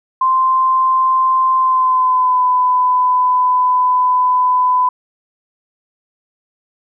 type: tone with pitch glide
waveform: sine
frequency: 1042 to 1003 Hz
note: C6 to B5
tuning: -7 to +26 cents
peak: -10 dBFS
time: 0.21-4.89 s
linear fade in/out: 5 ms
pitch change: -67 cents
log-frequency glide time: 1.56-2.43 s
effects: none